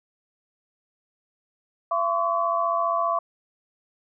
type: tone cluster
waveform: sine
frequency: 677 / 1039 / 1134 Hz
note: E5 / C6 / C#6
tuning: +46 / -12 / +39 cents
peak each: -25 / -28 / -24 dBFS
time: 1.91-3.19 s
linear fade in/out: 5 ms
effects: none